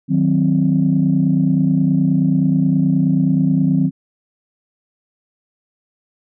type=chord; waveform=sine; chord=C diminished; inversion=first; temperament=equal; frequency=155.56 / 185 / 261.6 Hz; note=Eb3 / Gb3 / C4; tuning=0 / 0 / 0 cents; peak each=-16 dBFS; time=0.08-3.91 s; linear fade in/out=50 ms; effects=tanh soft clip ceiling -4 dBFS